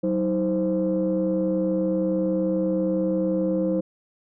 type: tone cluster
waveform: sine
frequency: 187.8 / 318.5 / 521 Hz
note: F#3 / D#4 / C5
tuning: +26 / +41 / -7 cents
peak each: -24 dBFS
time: 0.03-3.81 s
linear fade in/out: 10 ms
effects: tanh soft clip ceiling -14 dBFS